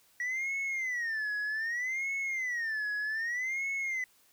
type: tone with vibrato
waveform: sine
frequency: 1921 Hz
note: B6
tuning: 48 cents flat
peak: -28 dBFS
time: 0.2-4.04 s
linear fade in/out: 2 ms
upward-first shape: sine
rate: 0.64 Hz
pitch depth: 230 cents each way
effects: tanh soft clip ceiling -30 dBFS + white hiss -65 dBFS RMS until 4.32 s